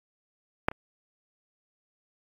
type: clicks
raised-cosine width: 0.5 ms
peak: -7 / -24 dBFS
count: 2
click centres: 0.685 / 0.715 s
effects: AAC 48 kbps